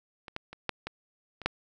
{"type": "clicks", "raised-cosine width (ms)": 0.3, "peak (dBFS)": [-26, -18, -27, -12, -19, -26, -9], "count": 7, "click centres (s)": [0.282, 0.364, 0.53, 0.693, 0.87, 1.417, 1.46], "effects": []}